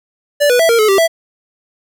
square tone with pitch steps, 582 / 490.5 / 659 / 464 / 429.8 / 390.5 / 660 Hz, D5 / B4 / E5 / A#4 / A4 / G4 / E5, -16 / -12 / -1 / -8 / -41 / -7 / +2 cents, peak -9 dBFS, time 0.4-1.079 s, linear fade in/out 20 ms, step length 97 ms, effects none

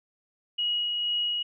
sine tone with tremolo, 2900 Hz, F#7, 35 cents flat, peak -24 dBFS, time 0.58-1.43 s, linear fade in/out 10 ms, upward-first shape sine, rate 2.1 Hz, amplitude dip 25%, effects none

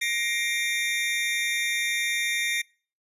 square tone cluster, 1880 / 2119 / 2350 / 3648 Hz, A#6 / C7 / D7 / A#7, +14 / +21 / +1 / -38 cents, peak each -31 dBFS, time 0.01-2.62 s, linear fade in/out 10 ms, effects noise-tail reverb RT60 0.4 s tail -25 dB re dry + resampled to 32000 Hz

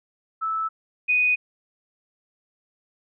sine tone pair in turn, 1311 / 2486 Hz, E6 / D#7, -10 / -2 cents, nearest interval major seventh, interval 1108 cents, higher second, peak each -23 / -17 dBFS, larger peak second, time 0.41-0.69 / 1.08-1.36 s, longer neither, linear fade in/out 20 ms, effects none

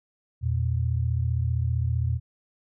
sine tone pair together, 84.05 / 119.4 Hz, E2 / A#2, +34 / +42 cents, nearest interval tritone, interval 608 cents, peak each -25 / -25 dBFS, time 0.41-2.2 s, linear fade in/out 50 ms, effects none

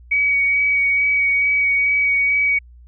sine tone with vibrato, 2259 Hz, C#7, 32 cents sharp, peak -14 dBFS, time 0.11-2.59 s, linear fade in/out 10 ms, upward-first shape sine, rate 2.3 Hz, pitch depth 13 cents each way, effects added 60 Hz sine -41 dBFS peak until 2.87 s

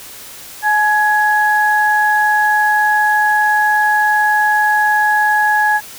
sine tone pair together, 848.4 / 1671 Hz, G#5 / G#6, +37 / +10 cents, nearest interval octave, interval 1173 cents, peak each -13 dBFS, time 0.62-5.81 s, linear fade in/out 50 ms, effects white hiss -34 dBFS RMS until 5.98 s

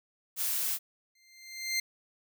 blue noise, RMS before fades -31 dBFS, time 0.36-0.79 s, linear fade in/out 50 ms
20% pulse tone with exponential growth, 2093 Hz, C7, in tune, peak -21 dBFS, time 1.15-1.8 s, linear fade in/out 5 ms, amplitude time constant 140 ms
effects none

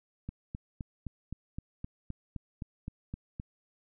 click train, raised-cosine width 5 ms, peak -25 dBFS, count 13, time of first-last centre 0.29-3.399 s, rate 3.86 Hz, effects none

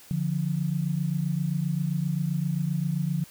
sine tone pair together, 145.98 / 173.6 Hz, D3 / F3, -10 / -10 cents, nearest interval minor third, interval 300 cents, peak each -27 dBFS, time 0.11-3.24 s, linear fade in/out 0 ms, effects white hiss -51 dBFS RMS until 3.3 s

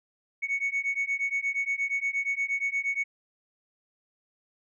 sine beating tone pair, 2217 / 2225.5 Hz, C#7 / C#7, 0 / +6 cents, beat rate 8.5 Hz, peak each -28 dBFS, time 0.42-3.04 s, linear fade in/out 20 ms, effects tanh soft clip ceiling -22 dBFS

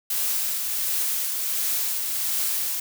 blue noise with tremolo, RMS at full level -24 dBFS, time 0.1-2.8 s, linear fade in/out 5 ms, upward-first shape triangle, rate 1.4 Hz, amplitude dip 35%, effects none

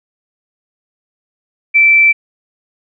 sine tone, 2331 Hz, D7, 14 cents flat, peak -5 dBFS, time 1.74-2.13 s, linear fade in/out 20 ms, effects none

